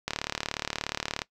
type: click train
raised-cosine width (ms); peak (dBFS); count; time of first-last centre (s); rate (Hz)
0.2; -11; 43; 0.08-1.218; 36.9
effects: noise-tail reverb RT60 0.1 s tail -20 dB re dry